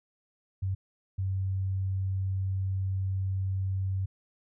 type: tone bursts at uneven times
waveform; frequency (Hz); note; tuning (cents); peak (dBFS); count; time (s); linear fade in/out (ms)
sine; 95.5; G2; -45; -27; 2; 0.62-0.75 / 1.18-4.06; 10
effects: none